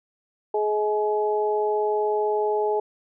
sine tone cluster, 422.2 / 636 / 846 Hz, G#4 / D#5 / G#5, +29 / +38 / +32 cents, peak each -22 / -30 / -26 dBFS, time 0.54-2.8 s, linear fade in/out 5 ms, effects none

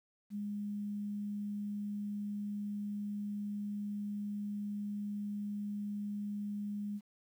sine tone with quantisation, 205.6 Hz, G#3, 17 cents flat, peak -36 dBFS, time 0.3-7.01 s, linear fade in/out 50 ms, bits 11, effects none

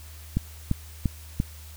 click train, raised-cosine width 5 ms, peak -10 dBFS, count 4, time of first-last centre 0.37-1.401 s, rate 2.91 Hz, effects added 77 Hz sine -42 dBFS peak until 1.76 s + white hiss -49 dBFS RMS until 1.76 s

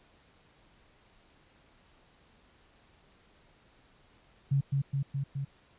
sine tone with echo, 138.3 Hz, C#3, 4 cents flat, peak -23 dBFS, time 4.51-4.61 s, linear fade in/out 10 ms, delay 210 ms, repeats 4, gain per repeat -2 dB, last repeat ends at 5.45 s, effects pink hiss -63 dBFS RMS until 5.78 s + resampled to 8000 Hz

